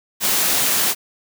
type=high-pass noise; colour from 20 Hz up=white; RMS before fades=-18 dBFS; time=0.2-0.95 s; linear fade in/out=50 ms; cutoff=120 Hz; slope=48 dB/octave; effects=none